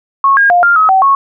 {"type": "tone with pitch steps", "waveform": "sine", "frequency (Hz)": [1097, 1623, 706, 1397, 1276, 764, 1100], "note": ["C#6", "G#6", "F5", "F6", "D#6", "G5", "C#6"], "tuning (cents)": [-18, -40, 19, 0, 43, -45, -14], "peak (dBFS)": -5, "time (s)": [0.24, 1.15], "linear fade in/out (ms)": 2, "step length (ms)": 130, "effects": []}